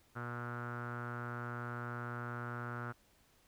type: tone with low-pass filter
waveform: sawtooth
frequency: 120 Hz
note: B2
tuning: 49 cents flat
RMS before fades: -42 dBFS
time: 0.15-2.93 s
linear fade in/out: 20 ms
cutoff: 1400 Hz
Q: 7.6
effects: pink hiss -69 dBFS RMS until 3.47 s